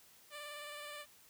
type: tone with vibrato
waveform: 10% pulse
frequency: 590 Hz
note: D5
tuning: 8 cents sharp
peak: -37 dBFS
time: 0.3-1.06 s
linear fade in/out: 50 ms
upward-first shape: square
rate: 19 Hz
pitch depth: 19 cents each way
effects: white hiss -63 dBFS RMS until 1.29 s